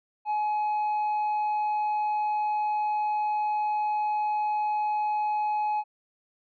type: tone with tanh clipping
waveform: sine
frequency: 845 Hz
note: G#5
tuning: 30 cents sharp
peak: -25 dBFS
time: 0.25-5.84 s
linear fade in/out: 50 ms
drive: 3 dB
effects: none